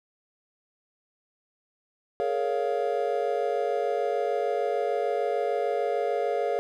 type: chord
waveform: triangle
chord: Bb minor seventh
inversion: third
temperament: just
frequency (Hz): 419.5 / 466.2 / 559.4 / 699.2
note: Ab4 / Bb4 / Db5 / F5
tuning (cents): +17 / 0 / +16 / +2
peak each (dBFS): -28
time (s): 2.2-6.59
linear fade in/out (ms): 0
effects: none